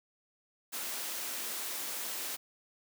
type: high-pass noise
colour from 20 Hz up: white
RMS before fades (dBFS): -38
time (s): 0.72-2.37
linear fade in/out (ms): 20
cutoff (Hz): 230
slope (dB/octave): 24
effects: none